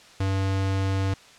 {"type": "tone", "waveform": "square", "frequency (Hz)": 96.6, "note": "G2", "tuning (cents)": -25, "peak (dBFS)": -23, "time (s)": [0.2, 1.14], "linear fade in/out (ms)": 5, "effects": ["white hiss -50 dBFS RMS until 1.38 s", "low-pass 6000 Hz 12 dB/octave"]}